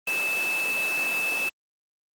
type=tone in noise; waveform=sine; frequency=2621 Hz; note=E7; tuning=11 cents flat; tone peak=-24 dBFS; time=0.07-1.49 s; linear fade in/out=5 ms; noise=pink; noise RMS=-31 dBFS; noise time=0.07-1.49 s; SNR=+4 dB; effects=high-pass 400 Hz 12 dB/octave + Opus 24 kbps